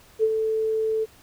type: tone with ADSR envelope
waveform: sine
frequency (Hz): 440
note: A4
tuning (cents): 0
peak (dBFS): -15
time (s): 0.19-1.06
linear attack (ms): 42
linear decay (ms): 52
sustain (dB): -6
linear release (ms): 30
effects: pink hiss -53 dBFS RMS until 1.22 s